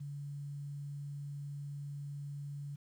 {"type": "tone", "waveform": "sine", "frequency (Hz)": 143.1, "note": "D3", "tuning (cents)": -45, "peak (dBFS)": -40, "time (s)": [0, 2.76], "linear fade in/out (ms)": 10, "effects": ["11-bit"]}